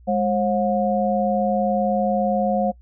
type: tone cluster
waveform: sine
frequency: 207.6 / 538 / 720 Hz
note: G#3 / C5 / F#5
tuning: 0 / +48 / -47 cents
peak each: -22 dBFS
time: 0.07-2.72 s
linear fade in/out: 20 ms
effects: noise-tail reverb RT60 0.1 s tail -25 dB re dry + added 60 Hz sine -45 dBFS peak until 2.81 s